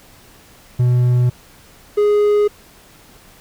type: tone pair in turn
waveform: triangle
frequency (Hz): 123.47 / 415.3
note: B2 / G#4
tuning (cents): 0 / 0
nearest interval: octave + major sixth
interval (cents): 2100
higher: second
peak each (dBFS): -9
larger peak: neither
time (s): 0.79-1.3 / 1.97-2.48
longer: neither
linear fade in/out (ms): 10
effects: pink hiss -46 dBFS RMS until 3.4 s